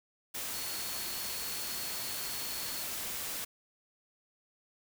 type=tone in noise; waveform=sine; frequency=4364 Hz; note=C#8; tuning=28 cents flat; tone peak=-44 dBFS; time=0.53-2.83 s; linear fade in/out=10 ms; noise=white; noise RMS=-38 dBFS; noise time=0.34-3.45 s; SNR=-9 dB; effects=none